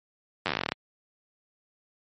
slowing click train, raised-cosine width 0.3 ms, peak -10 dBFS, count 15, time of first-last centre 0.46-0.72 s, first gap 10 ms, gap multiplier 1.09, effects high-pass 100 Hz 12 dB/octave + MP3 32 kbps

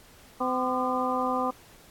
harmonic tone with a mistuned harmonic, 255 Hz, C4, 44 cents flat, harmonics 1 / 2 / 3 / 4 / 5, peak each -31 / -31 / -31 / -31 / -31 dBFS, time 0.4-1.51 s, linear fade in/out 10 ms, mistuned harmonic 5, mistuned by -92 cents, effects pink hiss -54 dBFS RMS until 1.9 s + AAC 64 kbps

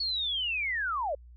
sine linear sweep, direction down, 4435 to 523.3 Hz, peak -28 dBFS, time 0-1.15 s, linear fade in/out 5 ms, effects added 60 Hz sine -48 dBFS peak until 1.36 s

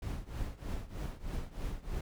brown noise with tremolo, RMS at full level -35 dBFS, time 0.02-2.01 s, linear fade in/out 5 ms, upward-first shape triangle, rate 3.2 Hz, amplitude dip 90%, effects none

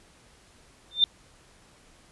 sine tone with exponential growth, 3589 Hz, A7, 34 cents sharp, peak -12 dBFS, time 0.91-1.04 s, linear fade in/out 1 ms, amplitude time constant 27 ms, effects pink hiss -57 dBFS RMS until 2.11 s + resampled to 24000 Hz

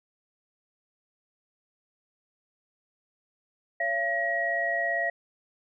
sine tone cluster, 561 / 679 / 1902 Hz, C#5 / F5 / A#6, +21 / -49 / +34 cents, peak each -35 / -29 / -27 dBFS, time 3.8-5.1 s, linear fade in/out 5 ms, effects none

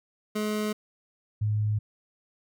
25% pulse / sine tone pair in turn, 212.3 / 106.15 Hz, G#3 / G#2, +38 / +38 cents, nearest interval octave, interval 1200 cents, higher first, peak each -23 / -23 dBFS, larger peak neither, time 0.35-0.73 / 1.41-1.79 s, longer neither, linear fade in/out 10 ms, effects none

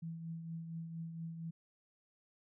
sine tone with tremolo, 164.7 Hz, E3, 1 cent flat, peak -39 dBFS, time 0.02-1.51 s, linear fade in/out 10 ms, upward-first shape triangle, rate 4.3 Hz, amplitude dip 50%, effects none

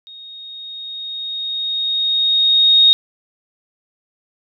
sine tone with level ramp, 3729 Hz, A#7, in tune, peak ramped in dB -35 to -6 dBFS, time 0.07-2.93 s, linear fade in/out 0 ms, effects none

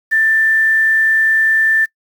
sine tone with quantisation, 1775 Hz, A6, 15 cents sharp, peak -10 dBFS, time 0.11-1.86 s, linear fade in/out 20 ms, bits 6, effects noise-tail reverb RT60 0.1 s tail -24 dB re dry

